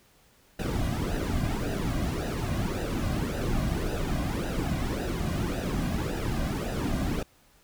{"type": "noise with flanger", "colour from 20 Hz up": "brown", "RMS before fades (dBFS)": -29, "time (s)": [0.59, 7.23], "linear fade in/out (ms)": 5, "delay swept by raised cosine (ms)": [0.9, 2.3], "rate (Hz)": 1.8, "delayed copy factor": -0.7, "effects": ["pink hiss -61 dBFS RMS until 7.63 s"]}